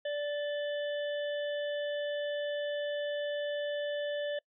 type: harmonic tone with a mistuned harmonic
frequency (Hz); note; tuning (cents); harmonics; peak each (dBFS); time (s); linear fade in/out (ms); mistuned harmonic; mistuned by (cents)
584; D5; -10; 1 / 3 / 5 / 6; -32 / -42 / -46 / -48; 0.05-4.39; 5; 5; +44
effects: noise-tail reverb RT60 0.1 s tail -26 dB re dry